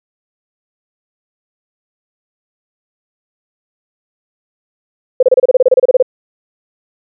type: tone bursts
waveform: sine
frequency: 511 Hz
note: C5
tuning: 41 cents flat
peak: -3 dBFS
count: 15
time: 5.2-6.026 s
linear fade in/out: 5 ms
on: 28 ms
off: 29 ms
effects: none